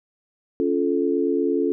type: tone cluster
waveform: sine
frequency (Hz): 278.7 / 347.5 / 435.4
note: C#4 / F4 / A4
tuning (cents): +9 / -9 / -18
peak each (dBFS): -23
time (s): 0.6-1.72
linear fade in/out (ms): 0
effects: none